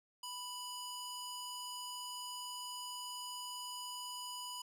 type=tone with band-pass filter; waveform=square; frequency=987.8 Hz; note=B5; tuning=in tune; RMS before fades=-45 dBFS; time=0.23-4.62 s; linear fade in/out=5 ms; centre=6500 Hz; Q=0.58; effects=none